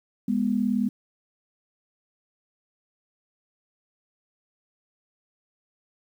sine tone pair together, 205.9 / 244.9 Hz, G#3 / B3, -15 / -14 cents, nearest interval minor third, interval 301 cents, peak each -24 dBFS, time 0.28-0.89 s, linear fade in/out 5 ms, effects 9-bit

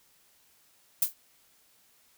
violet noise with exponential decay, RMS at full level -19 dBFS, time 1.02-1.14 s, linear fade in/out 5 ms, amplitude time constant 25 ms, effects white hiss -64 dBFS RMS until 2.17 s

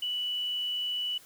sine tone, 2960 Hz, F#7, in tune, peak -29 dBFS, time 0.02-1.18 s, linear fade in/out 5 ms, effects white hiss -55 dBFS RMS until 1.25 s

